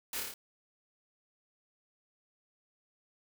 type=noise with echo; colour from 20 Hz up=white; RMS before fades=-38 dBFS; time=0.13-0.2 s; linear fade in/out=2 ms; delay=28 ms; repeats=5; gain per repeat=-2 dB; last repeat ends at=0.34 s; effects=none